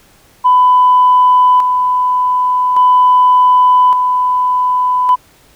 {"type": "tone with tremolo", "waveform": "sine", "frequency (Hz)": 1000, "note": "B5", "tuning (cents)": 21, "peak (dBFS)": -4, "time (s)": [0.44, 5.16], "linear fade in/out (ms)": 20, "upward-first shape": "square", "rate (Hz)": 0.43, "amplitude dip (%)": 45, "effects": ["tanh soft clip ceiling 0 dBFS", "pink hiss -47 dBFS RMS until 5.55 s"]}